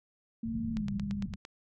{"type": "tone with pitch glide", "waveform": "sine", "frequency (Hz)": [227.4, 201.4], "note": ["A#3", "G3"], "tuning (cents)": [-43, 47], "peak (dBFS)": -32, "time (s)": [0.43, 1.26], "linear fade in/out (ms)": 5, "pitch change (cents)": -210, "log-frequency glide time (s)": [0.72, 0.87]}
{"type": "low-pass noise", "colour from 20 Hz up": "white", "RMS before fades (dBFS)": -40, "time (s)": [0.45, 1.36], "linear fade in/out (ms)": 10, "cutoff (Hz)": 220, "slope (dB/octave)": 96}
{"type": "click train", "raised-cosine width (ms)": 0.2, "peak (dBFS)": -26, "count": 7, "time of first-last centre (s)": [0.77, 1.451], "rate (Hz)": 8.81}
{"effects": []}